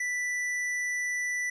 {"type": "tone with hard clipping", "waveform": "triangle", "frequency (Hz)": 1976, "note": "B6", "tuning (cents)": 0, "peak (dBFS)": -30, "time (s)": [0, 1.5], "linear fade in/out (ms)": 5, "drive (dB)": 14, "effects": ["resampled to 22050 Hz"]}